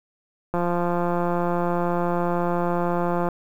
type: click train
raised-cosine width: 1 ms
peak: -11 dBFS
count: 479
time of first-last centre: 0.54-3.287 s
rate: 174 Hz
effects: 8-bit